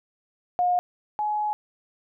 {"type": "tone pair in turn", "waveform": "sine", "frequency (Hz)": [716, 843.6], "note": ["F5", "G#5"], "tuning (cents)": [43, 27], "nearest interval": "minor third", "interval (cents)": 284, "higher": "second", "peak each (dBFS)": [-19, -23], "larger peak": "first", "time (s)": [[0.59, 0.79], [1.19, 1.53]], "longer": "second", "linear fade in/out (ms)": 0, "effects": []}